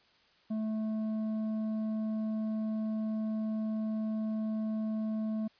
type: tone with tanh clipping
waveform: sine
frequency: 217.8 Hz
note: A3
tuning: 17 cents flat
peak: -32 dBFS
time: 0.5-5.48 s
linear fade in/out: 10 ms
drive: 7 dB
effects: white hiss -65 dBFS RMS until 5.59 s + resampled to 11025 Hz